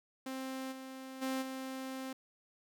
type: tone with level steps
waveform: sawtooth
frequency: 263.3 Hz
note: C4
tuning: 11 cents sharp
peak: -35 / -41 / -30 / -36 dBFS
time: 0.26-2.13 s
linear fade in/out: 5 ms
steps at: 0.71 / 1.21 / 1.41 s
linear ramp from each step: 20 ms
effects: none